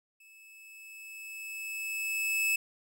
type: tone with level ramp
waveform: 45% pulse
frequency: 2608 Hz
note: E7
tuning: 19 cents flat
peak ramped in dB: -55 to -25 dBFS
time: 0.2-2.56 s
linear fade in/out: 5 ms
effects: none